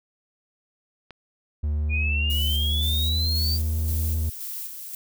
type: click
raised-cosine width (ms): 0.3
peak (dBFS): -25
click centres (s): 1.107
type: tone with pitch glide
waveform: triangle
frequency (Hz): 74.8 to 78.93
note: D2 to D#2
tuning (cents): +32 to +25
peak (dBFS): -20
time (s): 1.63-4.3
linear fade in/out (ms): 10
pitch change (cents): +93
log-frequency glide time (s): 2.51-3.05
type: exponential sweep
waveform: sine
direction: up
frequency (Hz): 2426 to 4699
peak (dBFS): -25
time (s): 1.89-3.59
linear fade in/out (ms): 50
type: noise with tremolo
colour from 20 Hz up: violet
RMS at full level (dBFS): -33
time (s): 2.3-4.95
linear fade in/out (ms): 2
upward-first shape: square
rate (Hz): 1.9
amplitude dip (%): 40
effects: none